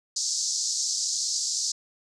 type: band-pass noise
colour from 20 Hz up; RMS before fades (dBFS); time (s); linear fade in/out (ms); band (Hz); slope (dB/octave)
white; -28; 0.16-1.72; 5; 4500 to 7300; 48
effects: none